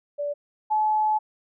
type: tone pair in turn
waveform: sine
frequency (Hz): 580 / 858.3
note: D5 / A5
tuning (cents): -22 / -43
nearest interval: perfect fifth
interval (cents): 679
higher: second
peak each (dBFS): -25 / -19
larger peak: second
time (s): 0.18-0.34 / 0.7-1.19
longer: second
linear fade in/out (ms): 20
effects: none